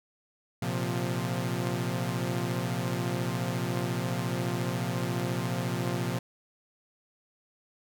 sawtooth chord, Bb suspended second, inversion none, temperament equal with one note detuned, 116.54 / 130.81 / 175.52 Hz, Bb2 / C3 / F3, 0 / 0 / +9 cents, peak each -29 dBFS, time 0.62-6.19 s, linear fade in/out 5 ms, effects none

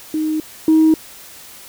sine tone pair in turn, 311.1 / 316.5 Hz, D#4 / D#4, 0 / +30 cents, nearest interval unison, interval 30 cents, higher second, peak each -16 / -7 dBFS, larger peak second, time 0.14-0.4 / 0.68-0.94 s, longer neither, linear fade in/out 2 ms, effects tanh soft clip ceiling -5 dBFS + white hiss -39 dBFS RMS until 1.68 s

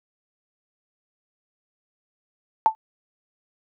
sine tone with exponential decay, 880 Hz, A5, in tune, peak -8 dBFS, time 2.66-2.75 s, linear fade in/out 0 ms, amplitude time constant 19 ms, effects high-pass 300 Hz 12 dB/octave

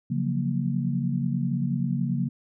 sine chord, Gb major seventh, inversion second, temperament equal, 138.59 / 174.61 / 185 / 233.1 Hz, Db3 / F3 / Gb3 / Bb3, 0 / 0 / 0 / 0 cents, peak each -27 / -30 / -31 / -29 dBFS, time 0.1-2.29 s, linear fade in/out 10 ms, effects none

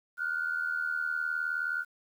sine tone pair together, 1416 / 1495.4 Hz, F6 / F#6, +23 / +18 cents, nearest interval minor second, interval 95 cents, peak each -31 / -32 dBFS, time 0.17-1.85 s, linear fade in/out 50 ms, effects tanh soft clip ceiling -21 dBFS + 10-bit

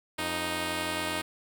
5% pulse tone pair together, 87.3 / 311.1 Hz, F2 / D#4, 0 / 0 cents, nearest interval octave + minor seventh, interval 2200 cents, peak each -25 / -19 dBFS, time 0.18-1.22 s, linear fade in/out 10 ms, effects none

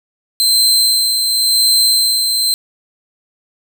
sawtooth tone with tremolo, 4108 Hz, C8, 33 cents flat, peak -6 dBFS, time 0.4-2.54 s, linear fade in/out 0 ms, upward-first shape sine, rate 0.92 Hz, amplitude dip 40%, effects none

